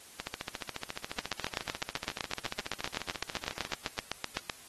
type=two click trains; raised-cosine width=0.2 ms; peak=-18 / -14 dBFS; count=51 / 27; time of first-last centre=0.2-3.721 / 1.19-4.498 s; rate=14.2 / 7.86 Hz; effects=white hiss -53 dBFS RMS until 4.68 s + AAC 32 kbps